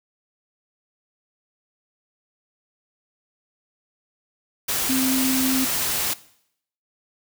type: tone in noise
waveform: sine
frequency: 261.6 Hz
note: C4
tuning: in tune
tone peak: -20 dBFS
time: 4.89-5.65 s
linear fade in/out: 10 ms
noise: white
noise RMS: -24 dBFS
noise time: 4.68-6.14 s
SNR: +1 dB
effects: noise-tail reverb RT60 0.7 s tail -19 dB re dry